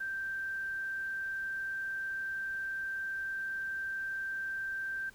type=tone; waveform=sine; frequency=1568 Hz; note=G6; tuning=in tune; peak=-34 dBFS; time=0-5.1 s; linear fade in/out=10 ms; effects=pink hiss -60 dBFS RMS until 5.14 s